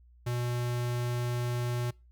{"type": "tone", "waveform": "square", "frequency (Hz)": 121.5, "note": "B2", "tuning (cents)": -28, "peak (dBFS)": -30, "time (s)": [0.26, 1.91], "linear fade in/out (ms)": 10, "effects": ["noise-tail reverb RT60 0.3 s tail -25 dB re dry", "added 60 Hz sine -55 dBFS peak until 2.11 s"]}